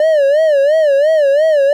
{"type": "tone with vibrato", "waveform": "triangle", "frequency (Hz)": 593, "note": "D5", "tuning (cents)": 17, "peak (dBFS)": -6, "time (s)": [0, 1.73], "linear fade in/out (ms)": 2, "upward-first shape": "sine", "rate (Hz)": 2.9, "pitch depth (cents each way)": 140, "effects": []}